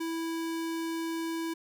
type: tone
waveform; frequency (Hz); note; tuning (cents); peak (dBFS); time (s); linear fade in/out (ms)
square; 328.9; E4; -4; -32; 0-1.54; 10
effects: none